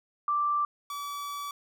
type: tone pair in turn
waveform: sine / 45% pulse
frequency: 1174.7 / 1147.9 Hz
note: D6 / D6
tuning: 0 / -40 cents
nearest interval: unison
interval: 40 cents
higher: first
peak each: -24 / -34 dBFS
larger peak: first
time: 0.28-0.65 / 0.9-1.51 s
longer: second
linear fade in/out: 2 ms
effects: none